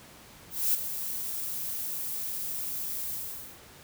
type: noise with ADSR envelope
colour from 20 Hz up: violet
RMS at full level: -24 dBFS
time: 0.5-3.6 s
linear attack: 240 ms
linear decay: 14 ms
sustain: -10 dB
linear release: 490 ms
effects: pink hiss -51 dBFS RMS until 3.83 s + high-pass 60 Hz 12 dB/octave